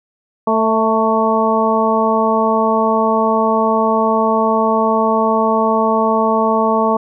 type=harmonic tone with a mistuned harmonic; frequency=222.5 Hz; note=A3; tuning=20 cents sharp; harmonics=1 / 2 / 3 / 4 / 5; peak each=-18 / -18 / -18 / -18 / -18 dBFS; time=0.47-6.97 s; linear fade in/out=5 ms; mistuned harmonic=3; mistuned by=-26 cents; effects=none